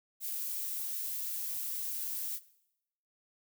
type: noise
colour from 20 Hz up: violet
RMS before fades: -37 dBFS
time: 0.2-2.4 s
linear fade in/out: 50 ms
effects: noise-tail reverb RT60 0.8 s tail -18 dB re dry